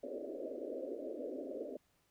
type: band-pass noise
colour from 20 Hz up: white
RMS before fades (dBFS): -43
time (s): 0.03-1.77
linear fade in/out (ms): 5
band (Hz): 250 to 620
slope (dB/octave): 96
effects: pink hiss -75 dBFS RMS until 2.1 s